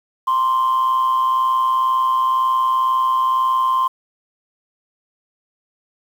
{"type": "tone with amplitude modulation", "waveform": "sine", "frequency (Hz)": 1046.5, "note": "C6", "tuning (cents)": 0, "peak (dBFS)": -10, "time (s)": [0.27, 3.88], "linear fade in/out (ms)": 10, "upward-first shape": "sine", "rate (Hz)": 122, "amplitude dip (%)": 55, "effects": ["tanh soft clip ceiling -11 dBFS", "7-bit"]}